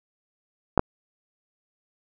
clicks, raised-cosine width 1 ms, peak -3 dBFS, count 2, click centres 0.777 / 0.794 s, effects none

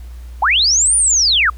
sine linear two-way sweep, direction up then down, 686 to 9550 to 1122 Hz, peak -10 dBFS, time 0.42-1.5 s, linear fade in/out 5 ms, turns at 0.96 s, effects added 60 Hz sine -29 dBFS peak until 1.57 s + pink hiss -49 dBFS RMS until 1.57 s

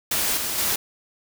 white noise with level steps, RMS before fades -23 / -27 / -23 dBFS, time 0.11-0.76 s, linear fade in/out 5 ms, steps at 0.37 / 0.58 s, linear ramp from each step 2 ms, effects none

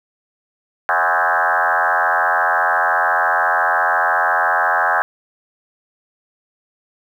sine tone with frequency modulation, 1174.7 Hz, D6, in tune, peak -13 dBFS, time 0.89-5.02 s, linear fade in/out 0 ms, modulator 85.8 Hz, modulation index 6, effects 8-bit

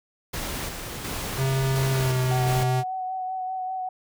pink noise with tremolo, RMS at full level -31 dBFS, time 0.33-2.64 s, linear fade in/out 10 ms, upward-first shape square, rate 1.4 Hz, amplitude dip 35%
square tone with pitch glide, 133.6 to 128.16 Hz, C3 to C3, +36 to -35 cents, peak -22 dBFS, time 1.36-2.84 s, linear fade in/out 50 ms, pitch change -71 cents, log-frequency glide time 1.92-2.16 s
sine tone with vibrato, 748 Hz, F#5, 19 cents sharp, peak -27 dBFS, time 2.31-3.89 s, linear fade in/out 5 ms, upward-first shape sine, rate 5.1 Hz, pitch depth 20 cents each way
effects none

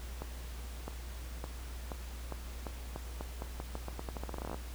accelerating click train, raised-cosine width 1 ms, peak -25 dBFS, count 26, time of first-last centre 0.22-4.544 s, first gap 660 ms, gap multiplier 0.85, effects added 60 Hz sine -41 dBFS peak until 4.74 s + pink hiss -51 dBFS RMS until 4.74 s

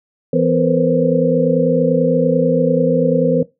sine tone cluster, 166.1 / 251 / 464.5 / 496 / 525 Hz, E3 / B3 / A#4 / B4 / C5, +13 / +28 / -6 / +7 / +6 cents, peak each -18 dBFS, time 0.33-3.43 s, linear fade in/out 5 ms, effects noise-tail reverb RT60 0.2 s tail -18 dB re dry

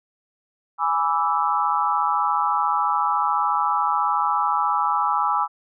sine chord, E dominant seventh, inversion first, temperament equal with one note detuned, 830.6 / 987.8 / 1164.5 / 1318.5 Hz, G#5 / B5 / D6 / E6, 0 / 0 / -15 / 0 cents, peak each -24 dBFS, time 0.78-5.48 s, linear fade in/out 50 ms, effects none

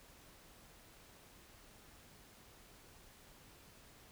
silence, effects pink hiss -61 dBFS RMS until 4.11 s

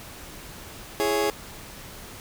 30% pulse chord, C# minor, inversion first, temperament just, 332.6 / 415.8 / 554.4 Hz, E4 / G#4 / C#5, +16 / +2 / 0 cents, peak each -27 / -21 / -26 dBFS, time 1-1.3 s, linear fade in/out 0 ms, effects pink hiss -42 dBFS RMS until 2.2 s

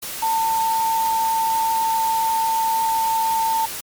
sine tone in noise, 898 Hz, A5, 35 cents sharp, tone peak -17 dBFS, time 0.22-3.66 s, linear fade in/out 10 ms, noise white, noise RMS -30 dBFS, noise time 0.02-3.81 s, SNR +10 dB, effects MP3 96 kbps

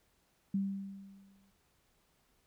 sine tone with exponential decay, 196 Hz, G3, in tune, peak -28 dBFS, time 0.54-1.51 s, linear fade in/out 5 ms, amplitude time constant 210 ms, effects pink hiss -73 dBFS RMS until 2.46 s

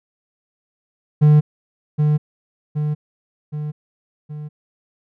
triangle tone with echo, 150.1 Hz, D3, 38 cents sharp, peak -6 dBFS, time 1.21-1.41 s, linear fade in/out 20 ms, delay 770 ms, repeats 4, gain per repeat -5 dB, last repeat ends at 4.49 s, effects none

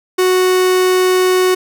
45% pulse tone, 369 Hz, F#4, 5 cents flat, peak -10 dBFS, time 0.18-1.55 s, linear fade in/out 10 ms, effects none

